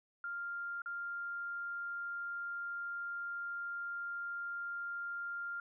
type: tone with dropouts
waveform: sine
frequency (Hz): 1396.9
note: F6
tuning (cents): 0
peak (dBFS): -38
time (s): 0.24-5.6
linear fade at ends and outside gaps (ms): 2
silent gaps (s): 0.819-0.859
effects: none